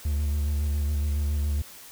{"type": "tone with vibrato", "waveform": "triangle", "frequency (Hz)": 73.42, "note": "D2", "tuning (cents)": 0, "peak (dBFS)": -21, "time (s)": [0.05, 1.62], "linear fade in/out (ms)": 5, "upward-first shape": "square", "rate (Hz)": 7.2, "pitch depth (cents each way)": 30, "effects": ["white hiss -46 dBFS RMS until 1.91 s"]}